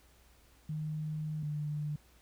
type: tone pair in turn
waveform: sine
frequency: 154.1 / 149.28 Hz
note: D#3 / D3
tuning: -16 / +29 cents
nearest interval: minor second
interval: 55 cents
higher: first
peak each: -34 / -33 dBFS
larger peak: second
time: 0.69-1.43 / 1.43-1.96 s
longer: first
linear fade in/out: 5 ms
effects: added 60 Hz sine -63 dBFS peak until 2.21 s + pink hiss -65 dBFS RMS until 2.21 s